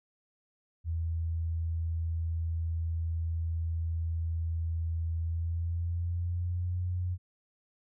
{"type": "tone with pitch glide", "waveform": "sine", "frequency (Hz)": [82.41, 89.87], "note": ["E2", "F#2"], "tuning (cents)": [0, -50], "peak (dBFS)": -29, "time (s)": [0.84, 7.18], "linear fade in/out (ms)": 50, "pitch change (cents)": 150, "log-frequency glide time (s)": [5.21, 6.87], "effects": []}